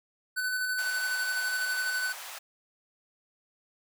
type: tone with tremolo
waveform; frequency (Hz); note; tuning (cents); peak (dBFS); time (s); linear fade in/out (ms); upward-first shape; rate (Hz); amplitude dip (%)
square; 1504; F#6; +28; -28; 0.36-2.13; 20; square; 12; 25
type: high-pass noise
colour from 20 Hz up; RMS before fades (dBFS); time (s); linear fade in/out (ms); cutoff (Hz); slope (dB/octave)
pink; -42; 0.78-2.39; 10; 700; 24
effects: none